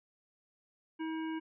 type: harmonic tone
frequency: 320 Hz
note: D#4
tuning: 49 cents sharp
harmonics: 1 / 3 / 5 / 7 / 9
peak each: -35 / -45 / -49 / -52 / -54 dBFS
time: 0.99-1.4 s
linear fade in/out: 20 ms
effects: none